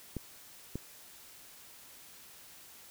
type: clicks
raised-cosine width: 3 ms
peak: -23 dBFS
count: 2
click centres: 0.167 / 0.756 s
effects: white hiss -54 dBFS RMS until 2.9 s